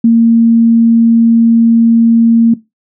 sine tone, 230 Hz, A#3, 23 cents flat, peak -3 dBFS, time 0.04-2.54 s, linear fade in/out 5 ms, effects noise-tail reverb RT60 0.2 s tail -18 dB re dry

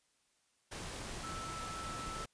sine tone in noise, 1318.5 Hz, E6, in tune, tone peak -43 dBFS, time 1.23-2.25 s, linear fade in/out 10 ms, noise pink, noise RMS -44 dBFS, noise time 0.71-2.26 s, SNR -2 dB, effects white hiss -75 dBFS RMS until 2.33 s + resampled to 22050 Hz

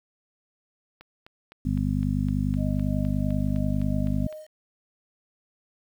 click train, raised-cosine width 0.3 ms, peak -30 dBFS, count 14, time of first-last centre 1.01-4.326 s, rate 3.92 Hz
harmonic tone, 50.1 Hz, G1, 38 cents sharp, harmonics 1 / 2 / 3 / 4 / 5, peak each -29 / -29 / -29 / -29 / -29 dBFS, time 1.65-4.27 s, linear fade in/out 5 ms
sine tone with tremolo, 618 Hz, D#5, 12 cents flat, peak -35 dBFS, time 2.56-4.48 s, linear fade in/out 50 ms, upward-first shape sine, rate 3 Hz, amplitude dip 60%
effects 9-bit

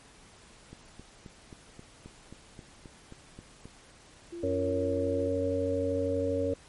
click train, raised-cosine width 3 ms, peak -32 dBFS, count 12, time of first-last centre 0.73-3.656 s, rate 3.76 Hz
sine tone with pitch glide, 342.7 to 346.3 Hz, F4 to F4, -33 to -15 cents, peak -37 dBFS, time 4.32-5.28 s, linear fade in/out 10 ms, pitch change +18 cents, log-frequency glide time 5.01-5.11 s
harmonic tone, 92.7 Hz, F#2, 4 cents sharp, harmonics 1 / 3 / 5 / 6, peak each -35 / -33 / -31 / -31 dBFS, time 4.43-6.54 s, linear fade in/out 5 ms
effects pink hiss -55 dBFS RMS until 6.68 s + MP3 48 kbps

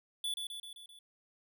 square tone with echo, 3456 Hz, A7, 32 cents flat, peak -34 dBFS, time 0.24-0.34 s, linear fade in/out 2 ms, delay 130 ms, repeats 5, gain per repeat -4 dB, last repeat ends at 0.99 s, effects none

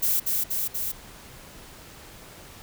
violet noise with echo, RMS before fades -23 dBFS, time 0.02-0.2 s, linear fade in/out 10 ms, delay 240 ms, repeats 3, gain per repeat -2 dB, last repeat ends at 0.92 s, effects pink hiss -46 dBFS RMS until 2.62 s

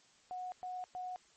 sine tone bursts, 732 Hz, F#5, 19 cents flat, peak -39 dBFS, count 3, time 0.31-1.16 s, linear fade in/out 0 ms, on 210 ms, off 110 ms, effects white hiss -66 dBFS RMS until 1.36 s + MP3 32 kbps

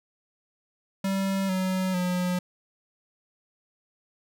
square tone with pitch steps, 193.9 / 186.86 / 180.08 Hz, G3 / F#3 / F#3, -19 / +17 / -47 cents, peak -25 dBFS, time 1.04-2.39 s, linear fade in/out 5 ms, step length 450 ms, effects none

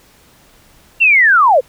sine linear sweep, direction down, 2780 to 461.5 Hz, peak -6 dBFS, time 1-1.61 s, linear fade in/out 20 ms, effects pink hiss -48 dBFS RMS until 1.68 s

